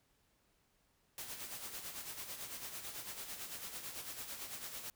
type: noise with tremolo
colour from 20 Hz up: white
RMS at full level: -44 dBFS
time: 1.18-4.9 s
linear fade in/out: 0 ms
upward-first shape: sine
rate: 9 Hz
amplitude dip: 55%
effects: pink hiss -75 dBFS RMS until 4.95 s